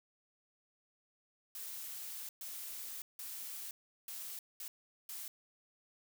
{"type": "noise bursts at uneven times", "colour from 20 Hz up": "blue", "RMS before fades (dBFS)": -45, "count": 6, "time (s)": [[1.55, 2.29], [2.41, 3.02], [3.19, 3.71], [4.08, 4.39], [4.6, 4.68], [5.09, 5.28]], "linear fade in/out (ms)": 2, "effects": []}